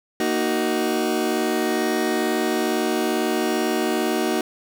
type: chord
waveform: 30% pulse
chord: D# minor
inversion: second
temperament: just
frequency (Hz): 233.3 / 311.1 / 373.4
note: A#3 / D#4 / F#4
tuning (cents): +2 / 0 / +16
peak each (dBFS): -23 / -22 / -21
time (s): 0.2-4.41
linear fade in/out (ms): 2
effects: none